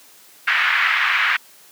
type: band-pass noise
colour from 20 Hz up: white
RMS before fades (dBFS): -18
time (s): 0.47-1.37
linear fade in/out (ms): 10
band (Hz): 1300 to 2300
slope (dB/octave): 24
effects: white hiss -48 dBFS RMS until 1.71 s + high-pass 200 Hz 12 dB/octave